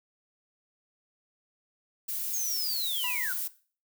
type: noise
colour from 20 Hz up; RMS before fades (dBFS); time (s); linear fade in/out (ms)
violet; -33; 2.08-3.48; 10
type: linear sweep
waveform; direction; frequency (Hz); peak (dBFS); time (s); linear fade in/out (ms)
sine; down; 6645 to 1381; -31; 2.33-3.33; 10
type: tone with exponential decay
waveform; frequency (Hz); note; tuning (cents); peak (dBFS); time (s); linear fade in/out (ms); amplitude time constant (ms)
sawtooth; 987.8; B5; 0; -31; 3.04-3.5; 2; 100
effects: noise-tail reverb RT60 0.4 s tail -17 dB re dry